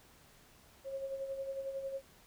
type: tone with tremolo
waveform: sine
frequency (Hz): 542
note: C#5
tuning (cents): -39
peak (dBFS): -35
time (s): 0.84-2.02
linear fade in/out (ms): 50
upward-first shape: sine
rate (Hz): 11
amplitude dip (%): 55
effects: pink hiss -62 dBFS RMS until 2.26 s